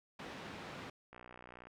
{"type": "band-pass noise", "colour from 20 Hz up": "pink", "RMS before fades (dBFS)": -48, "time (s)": [0.19, 0.9], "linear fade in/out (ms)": 5, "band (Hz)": [140, 3200], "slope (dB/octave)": 12}
{"type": "click train", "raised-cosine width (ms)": 0.5, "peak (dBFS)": -37, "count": 34, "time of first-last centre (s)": [1.13, 1.67], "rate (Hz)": 61.1}
{"effects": []}